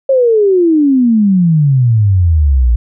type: exponential sweep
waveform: sine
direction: down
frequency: 549 to 56.2 Hz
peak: -6 dBFS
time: 0.09-2.76 s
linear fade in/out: 5 ms
effects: none